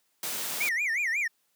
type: noise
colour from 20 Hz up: white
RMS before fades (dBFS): -33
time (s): 0.23-0.69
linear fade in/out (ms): 2
type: tone with vibrato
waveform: triangle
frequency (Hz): 2093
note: C7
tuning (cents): 0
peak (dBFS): -24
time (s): 0.6-1.28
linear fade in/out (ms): 10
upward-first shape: sine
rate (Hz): 5.5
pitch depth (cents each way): 270
effects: white hiss -72 dBFS RMS until 1.55 s + high-pass 150 Hz 12 dB/octave